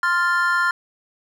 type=chord; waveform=triangle; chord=F major; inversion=second; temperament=equal; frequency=1046.5 / 1396.9 / 1760 Hz; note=C6 / F6 / A6; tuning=0 / 0 / 0 cents; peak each=-21 / -17 / -22 dBFS; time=0.03-0.71 s; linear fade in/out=2 ms; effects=none